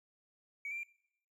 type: tone with pitch steps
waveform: triangle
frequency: 2261 / 2354 / 2375 Hz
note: C#7 / D7 / D7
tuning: +34 / +3 / +19 cents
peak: -35 dBFS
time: 0.65-0.833 s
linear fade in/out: 2 ms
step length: 61 ms
effects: noise-tail reverb RT60 0.7 s tail -24 dB re dry + tanh soft clip ceiling -35 dBFS